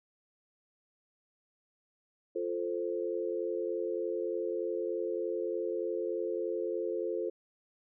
sine chord, F major, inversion none, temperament equal, 349.2 / 440 / 523.3 Hz, F4 / A4 / C5, 0 / 0 / 0 cents, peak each -35 / -35 / -37 dBFS, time 2.35-7.3 s, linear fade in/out 10 ms, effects none

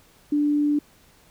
sine tone, 293.7 Hz, D4, in tune, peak -18 dBFS, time 0.32-0.79 s, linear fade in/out 5 ms, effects pink hiss -56 dBFS RMS until 1.3 s

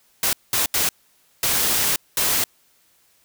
white noise bursts at uneven times, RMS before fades -20 dBFS, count 5, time 0.23-0.33 / 0.53-0.66 / 0.74-0.89 / 1.43-1.96 / 2.17-2.44 s, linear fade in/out 2 ms, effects white hiss -60 dBFS RMS until 3.24 s

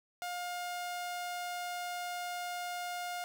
sawtooth tone, 710 Hz, F5, 28 cents sharp, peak -33 dBFS, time 0.22-3.24 s, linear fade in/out 0 ms, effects none

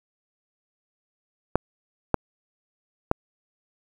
clicks, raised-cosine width 1 ms, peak -4 dBFS, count 3, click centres 1.556 / 2.143 / 3.114 s, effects 7-bit

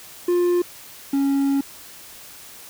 triangle tone pair in turn, 352.6 / 276.6 Hz, F4 / C#4, +17 / -4 cents, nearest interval major third, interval 421 cents, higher first, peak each -14 / -15 dBFS, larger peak first, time 0.28-0.62 / 1.13-1.61 s, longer second, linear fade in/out 5 ms, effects white hiss -42 dBFS RMS until 2.69 s

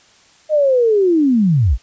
sine linear sweep, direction down, 626 to 43.65 Hz, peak -10 dBFS, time 0.49-1.78 s, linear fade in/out 50 ms, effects white hiss -50 dBFS RMS until 1.82 s + resampled to 16000 Hz

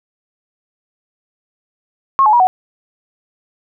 sine tone with pitch steps, 1083 / 853 / 959 / 743 Hz, C#6 / G#5 / A#5 / F#5, -41 / +46 / +49 / +7 cents, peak -7 dBFS, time 2.19-2.47 s, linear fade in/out 0 ms, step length 70 ms, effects none

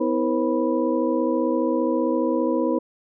sine tone cluster, 251.6 / 323.2 / 479 / 534 / 984 Hz, B3 / E4 / A#4 / C5 / B5, +32 / -34 / +47 / +35 / -7 cents, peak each -25 / -23 / -26 / -26 / -31 dBFS, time 0-2.79 s, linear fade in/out 10 ms, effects none

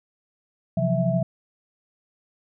sine tone cluster, 131.8 / 169.6 / 182.4 / 656 Hz, C3 / E3 / F#3 / E5, +13 / +50 / -24 / -9 cents, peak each -25 dBFS, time 0.77-1.23 s, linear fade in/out 5 ms, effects none

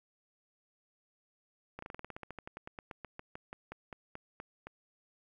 slowing click train, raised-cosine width 0.5 ms, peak -28 dBFS, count 26, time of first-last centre 1.79-4.67 s, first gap 34 ms, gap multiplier 1.09, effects 11-bit

